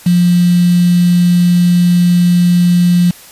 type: tone with quantisation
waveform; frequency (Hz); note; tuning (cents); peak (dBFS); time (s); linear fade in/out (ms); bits
sine; 175.9; F3; +13; -6; 0.06-3.11; 5; 4
effects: white hiss -37 dBFS RMS until 3.31 s + resampled to 32000 Hz